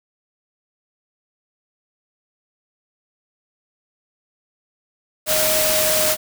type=tone in noise; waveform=sine; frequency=622.3 Hz; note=D#5; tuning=in tune; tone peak=-21 dBFS; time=5.26-6.17 s; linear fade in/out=50 ms; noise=white; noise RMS=-19 dBFS; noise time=5.26-6.17 s; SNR=-5 dB; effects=none